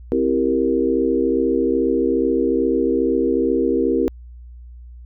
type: chord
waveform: sine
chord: C dominant seventh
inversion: none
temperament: equal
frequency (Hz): 261.6 / 329.6 / 392 / 466.2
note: C4 / E4 / G4 / Bb4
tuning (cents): 0 / 0 / 0 / 0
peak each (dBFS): -21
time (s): 0.12-4.08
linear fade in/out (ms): 0
effects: added 60 Hz sine -36 dBFS peak until 5.05 s